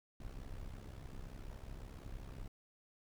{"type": "noise with amplitude modulation", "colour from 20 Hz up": "brown", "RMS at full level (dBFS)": -45, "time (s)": [0.2, 2.48], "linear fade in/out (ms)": 5, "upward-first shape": "sine", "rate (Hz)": 65.6, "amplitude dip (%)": 75, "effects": []}